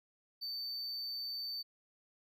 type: tone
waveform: triangle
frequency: 4561 Hz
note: C#8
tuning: 49 cents sharp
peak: -37 dBFS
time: 0.41-1.63 s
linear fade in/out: 20 ms
effects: none